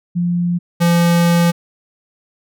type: tone pair in turn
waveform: sine / square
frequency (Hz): 174.61 / 171.31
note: F3 / F3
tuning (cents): 0 / -33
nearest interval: unison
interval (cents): 33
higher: first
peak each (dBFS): -14 / -11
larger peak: second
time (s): 0.15-0.59 / 0.8-1.52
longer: second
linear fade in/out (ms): 20
effects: none